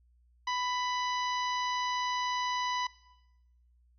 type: harmonic tone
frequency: 993 Hz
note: B5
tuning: 9 cents sharp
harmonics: 1 / 2 / 3 / 4 / 5 / 6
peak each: -31 / -37 / -41 / -43 / -45 / -47 dBFS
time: 0.47-2.87 s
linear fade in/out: 5 ms
effects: noise-tail reverb RT60 1.0 s tail -20 dB re dry + added 60 Hz sine -62 dBFS peak until 3.98 s